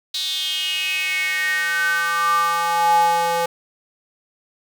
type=tone with high-pass filter sweep; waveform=square; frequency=169.4 Hz; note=E3; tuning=48 cents sharp; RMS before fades=-20 dBFS; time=0.14-3.46 s; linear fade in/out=5 ms; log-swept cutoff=3900 to 640 Hz; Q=7; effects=8-bit